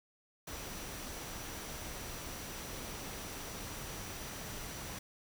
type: tone in noise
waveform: sine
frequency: 5860 Hz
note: F#8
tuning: 18 cents flat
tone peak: -54 dBFS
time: 0.47-4.99 s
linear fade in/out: 5 ms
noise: pink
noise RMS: -44 dBFS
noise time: 0.47-4.99 s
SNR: -13 dB
effects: none